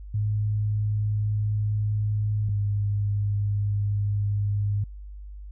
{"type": "tone pair in turn", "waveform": "sine", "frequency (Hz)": [105.1, 102.17], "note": ["G#2", "G#2"], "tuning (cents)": [21, -28], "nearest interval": "unison", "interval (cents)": 49, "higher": "first", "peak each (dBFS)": -22, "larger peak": "neither", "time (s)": [[0.14, 2.49], [2.49, 4.84]], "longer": "neither", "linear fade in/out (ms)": 5, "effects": ["added 50 Hz sine -37 dBFS peak until 5.51 s"]}